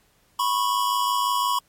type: tone pair together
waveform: square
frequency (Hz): 987.8 / 1093.5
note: B5 / C#6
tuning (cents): 0 / -24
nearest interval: major second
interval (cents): 176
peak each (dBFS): -24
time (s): 0.39-1.59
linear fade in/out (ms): 5
effects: pink hiss -62 dBFS RMS until 1.68 s + MP3 64 kbps